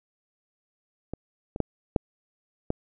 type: clicks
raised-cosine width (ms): 2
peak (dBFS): -19 / -20 / -10 / -7 / -12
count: 5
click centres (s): 1.136 / 1.561 / 1.603 / 1.962 / 2.704
effects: none

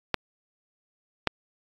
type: clicks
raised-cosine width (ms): 0.3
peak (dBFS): -6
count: 2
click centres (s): 0.143 / 1.273
effects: AAC 64 kbps

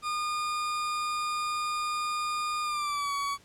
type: tone with pitch glide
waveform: 40% pulse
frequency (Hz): 1217 to 1129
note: D#6 to C#6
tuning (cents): -39 to +31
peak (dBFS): -28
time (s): 0.02-3.38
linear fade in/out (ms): 50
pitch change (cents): -130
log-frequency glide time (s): 2.63-3.13
effects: pink hiss -58 dBFS RMS until 3.44 s + low-pass 10000 Hz 12 dB/octave

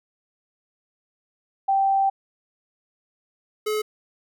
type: tone pair in turn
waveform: sine / square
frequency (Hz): 781 / 427.3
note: G5 / G#4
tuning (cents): -7 / +49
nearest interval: minor seventh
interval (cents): 1044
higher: first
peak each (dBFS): -17 / -23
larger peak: first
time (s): 1.68-2.1 / 3.66-3.82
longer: first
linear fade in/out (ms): 10
effects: none

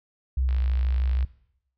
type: tone with vibrato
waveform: sine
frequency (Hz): 64.4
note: C2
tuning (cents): -27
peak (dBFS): -21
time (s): 0.37-1.25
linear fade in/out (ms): 5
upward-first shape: sine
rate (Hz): 6.3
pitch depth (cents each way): 17
type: click train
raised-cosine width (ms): 0.3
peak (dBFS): -27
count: 40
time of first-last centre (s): 0.49-1.227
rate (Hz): 52.9
effects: noise-tail reverb RT60 0.7 s tail -18 dB re dry

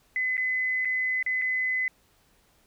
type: tone with dropouts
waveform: sine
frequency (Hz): 2025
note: B6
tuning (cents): +43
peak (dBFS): -24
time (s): 0.16-1.88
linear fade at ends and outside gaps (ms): 1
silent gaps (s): 0.369-0.378 / 0.849-0.854 / 1.227-1.263 / 1.416-1.42
effects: pink hiss -64 dBFS RMS until 2.66 s

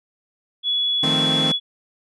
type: tone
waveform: sine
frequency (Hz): 3392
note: G#7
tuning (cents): +36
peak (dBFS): -18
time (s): 0.63-1.6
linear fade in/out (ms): 50
type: chord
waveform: sawtooth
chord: F dominant seventh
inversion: third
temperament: equal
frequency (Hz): 155.56 / 174.61 / 220 / 261.6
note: Eb3 / F3 / A3 / C4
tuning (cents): 0 / 0 / 0 / 0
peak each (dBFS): -21 / -27 / -24 / -21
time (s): 1.03-1.52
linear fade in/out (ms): 5
effects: resampled to 24000 Hz

